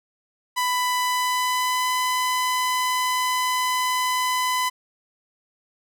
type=tone with pitch glide; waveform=sawtooth; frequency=996 to 1007 Hz; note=B5 to B5; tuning=+14 to +33 cents; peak=-17 dBFS; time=0.56-4.7 s; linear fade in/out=20 ms; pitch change=+19 cents; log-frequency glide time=1-1.91 s; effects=none